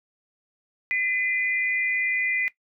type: tone pair together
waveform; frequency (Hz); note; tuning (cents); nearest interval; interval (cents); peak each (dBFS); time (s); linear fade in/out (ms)
sine; 2026 / 2416; B6 / D7; +44 / +48; minor third; 304; -23 / -27; 0.91-2.48; 0
effects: noise-tail reverb RT60 0.1 s tail -17 dB re dry